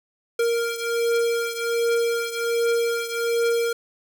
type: beating tone pair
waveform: square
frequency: 466.2 / 467.5 Hz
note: A#4 / A#4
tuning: 0 / +5 cents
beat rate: 1.3 Hz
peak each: -23 / -27 dBFS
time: 0.39-3.73 s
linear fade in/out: 5 ms
effects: none